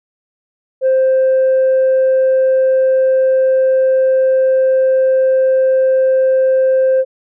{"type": "tone", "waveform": "sine", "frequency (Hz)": 524, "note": "C5", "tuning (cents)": 2, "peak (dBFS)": -7, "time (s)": [0.81, 7.05], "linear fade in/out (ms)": 50, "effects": ["tanh soft clip ceiling -7 dBFS"]}